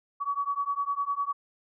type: beating tone pair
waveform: sine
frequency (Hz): 1128 / 1137.9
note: C#6 / C#6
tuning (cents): +30 / +45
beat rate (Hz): 9.9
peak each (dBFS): -30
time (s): 0.2-1.33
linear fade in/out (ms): 20
effects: none